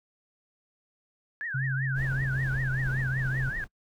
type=tone with vibrato; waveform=sine; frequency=1661.2 Hz; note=G#6; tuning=in tune; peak=-31 dBFS; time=1.41-3.64 s; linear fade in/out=0 ms; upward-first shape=triangle; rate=5.2 Hz; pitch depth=260 cents each way
type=tone with pitch glide; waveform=sine; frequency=132.8 to 130.44 Hz; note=C3 to C3; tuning=+26 to -5 cents; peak=-27 dBFS; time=1.54-3.5 s; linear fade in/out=10 ms; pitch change=-31 cents; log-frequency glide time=2.19-2.83 s
type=noise with tremolo; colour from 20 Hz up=brown; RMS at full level=-36 dBFS; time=1.94-3.68 s; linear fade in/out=50 ms; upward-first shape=triangle; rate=2.3 Hz; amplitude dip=30%
effects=noise-tail reverb RT60 0.1 s tail -26 dB re dry